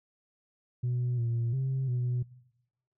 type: tone with pitch steps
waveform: sine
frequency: 123.3 / 117.1 / 132.7 / 123.5 Hz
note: B2 / A#2 / C3 / B2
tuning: -2 / +8 / +25 / 0 cents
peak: -25 dBFS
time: 0.83-2.23 s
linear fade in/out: 10 ms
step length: 350 ms
effects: noise-tail reverb RT60 0.9 s tail -21 dB re dry + tanh soft clip ceiling -25 dBFS